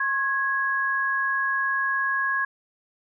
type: tone pair together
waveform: sine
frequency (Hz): 1078.3 / 1661.2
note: C#6 / G#6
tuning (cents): -48 / 0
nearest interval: perfect fifth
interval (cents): 748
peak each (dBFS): -27 / -23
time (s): 0-2.45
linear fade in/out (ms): 5
effects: none